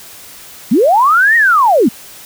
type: linear two-way sweep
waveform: sine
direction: up then down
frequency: 185 to 1897 to 185 Hz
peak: -6 dBFS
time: 0.71-1.89 s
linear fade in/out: 10 ms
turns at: 1.36 s
effects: white hiss -35 dBFS RMS until 2.25 s